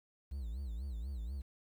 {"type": "tone with vibrato", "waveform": "triangle", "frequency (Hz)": 61.74, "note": "B1", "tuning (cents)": 0, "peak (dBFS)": -36, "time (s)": [0.31, 1.42], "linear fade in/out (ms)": 10, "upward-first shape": "sine", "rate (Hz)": 4.1, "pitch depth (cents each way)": 230, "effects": ["11-bit"]}